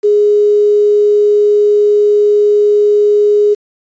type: tone with quantisation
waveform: sine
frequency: 415.3 Hz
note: G#4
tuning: in tune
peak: -6 dBFS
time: 0.03-3.55 s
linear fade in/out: 20 ms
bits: 6
effects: resampled to 16000 Hz